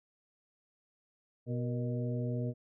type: harmonic tone with a mistuned harmonic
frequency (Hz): 122.9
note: B2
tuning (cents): -8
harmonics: 1 / 2 / 3 / 4 / 5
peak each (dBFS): -33 / -38 / -45 / -42 / -45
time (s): 1.46-2.54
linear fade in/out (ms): 50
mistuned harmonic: 4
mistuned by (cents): -68
effects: none